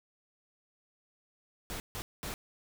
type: noise bursts at uneven times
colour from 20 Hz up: pink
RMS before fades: -39 dBFS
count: 3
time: 1.7-1.8 / 1.95-2.02 / 2.23-2.34 s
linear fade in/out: 0 ms
effects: none